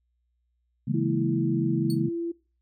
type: chord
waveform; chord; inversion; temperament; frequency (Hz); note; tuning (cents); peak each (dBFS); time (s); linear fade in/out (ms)
sine; A# half-diminished seventh; first; equal; 138.59 / 164.81 / 207.7 / 233.1; C#3 / E3 / G#3 / A#3; 0 / 0 / 0 / 0; -27 / -30 / -30 / -30; 0.87-2.09; 10
type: tone with pitch glide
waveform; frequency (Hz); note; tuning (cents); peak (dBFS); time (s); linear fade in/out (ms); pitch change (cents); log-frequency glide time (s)
sine; 329 to 338.1; E4 to E4; -3 to +44; -27; 0.94-2.32; 10; +47; 2.01-2.07
type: tone with exponential decay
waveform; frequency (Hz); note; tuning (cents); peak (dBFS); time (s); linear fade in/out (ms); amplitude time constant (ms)
sawtooth; 4435; C#8; 0; -31; 1.9-2.01; 1; 23
effects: noise-tail reverb RT60 0.3 s tail -21 dB re dry + added 60 Hz sine -70 dBFS peak until 2.61 s